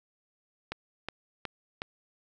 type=click train; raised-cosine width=0.3 ms; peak=-18 dBFS; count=4; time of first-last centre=0.72-1.819 s; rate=2.73 Hz; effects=none